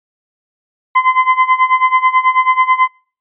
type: tone with tremolo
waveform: 35% pulse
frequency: 1029 Hz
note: C6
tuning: 29 cents flat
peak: -4 dBFS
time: 0.95-2.88 s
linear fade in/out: 10 ms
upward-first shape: sine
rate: 9.2 Hz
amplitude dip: 85%
effects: noise-tail reverb RT60 0.4 s tail -26 dB re dry + resampled to 8000 Hz